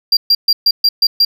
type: tone bursts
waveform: triangle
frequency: 4752 Hz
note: D8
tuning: 20 cents sharp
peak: -6 dBFS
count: 7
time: 0.12-1.25 s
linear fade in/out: 5 ms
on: 50 ms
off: 130 ms
effects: none